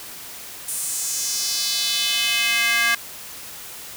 square tone with high-pass filter sweep, 233.1 Hz, A#3, in tune, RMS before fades -22 dBFS, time 0.68-2.95 s, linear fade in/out 5 ms, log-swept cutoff 9400 to 1700 Hz, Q 2.4, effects white hiss -37 dBFS RMS until 3.96 s

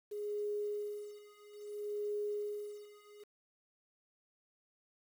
sine tone with tremolo, 415.3 Hz, G#4, in tune, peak -34 dBFS, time 0.11-3.24 s, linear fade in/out 10 ms, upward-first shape sine, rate 0.6 Hz, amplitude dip 95%, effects 10-bit

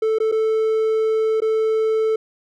triangle tone with dropouts, 440 Hz, A4, in tune, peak -14 dBFS, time 0.02-2.16 s, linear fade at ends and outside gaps 5 ms, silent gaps 0.186-0.201 / 0.316-0.322 / 1.404-1.419 s, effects none

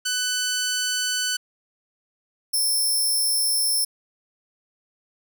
10% pulse tone pair in turn, 1500 / 5345 Hz, F#6 / E8, +23 / +23 cents, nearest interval octave + minor seventh, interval 2200 cents, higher second, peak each -14 dBFS, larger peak neither, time 0.05-1.37 / 2.53-3.85 s, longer neither, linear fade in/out 10 ms, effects none

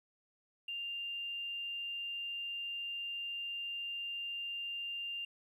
triangle tone, 2794 Hz, F7, in tune, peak -34 dBFS, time 0.68-5.25 s, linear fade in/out 5 ms, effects tanh soft clip ceiling -36 dBFS

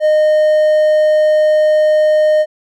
triangle tone, 614 Hz, D#5, 23 cents flat, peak -6 dBFS, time 0-2.46 s, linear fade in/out 50 ms, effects none

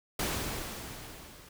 pink noise with level ramp, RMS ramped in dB -31 to -53 dBFS, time 0.19-1.49 s, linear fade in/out 5 ms, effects none

